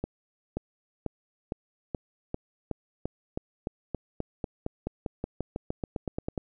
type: accelerating click train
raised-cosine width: 2 ms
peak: -17 dBFS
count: 26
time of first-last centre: 0.04-6.378 s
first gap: 530 ms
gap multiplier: 0.93
effects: none